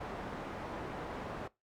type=low-pass noise; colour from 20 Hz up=white; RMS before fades=-42 dBFS; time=0-1.48 s; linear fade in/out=10 ms; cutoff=920 Hz; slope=12 dB/octave; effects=noise-tail reverb RT60 0.2 s tail -20 dB re dry